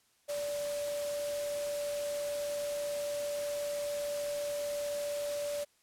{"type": "tone in noise", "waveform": "sine", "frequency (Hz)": 581, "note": "D5", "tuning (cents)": -19, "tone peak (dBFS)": -33, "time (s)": [0.28, 5.65], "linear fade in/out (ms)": 20, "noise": "white", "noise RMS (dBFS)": -43, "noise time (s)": [0.28, 5.65], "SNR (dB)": 7, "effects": ["white hiss -70 dBFS RMS until 5.82 s", "low-pass 11000 Hz 12 dB/octave"]}